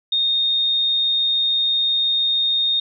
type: tone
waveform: sine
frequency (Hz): 3687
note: A#7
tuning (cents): -20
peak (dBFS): -16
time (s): 0.12-2.8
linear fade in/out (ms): 5
effects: none